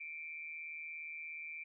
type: tone with amplitude modulation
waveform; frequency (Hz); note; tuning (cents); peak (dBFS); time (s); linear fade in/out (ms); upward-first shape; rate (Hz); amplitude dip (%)
sine; 2349; D7; 0; -40; 0-1.64; 10; sine; 157; 65
effects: none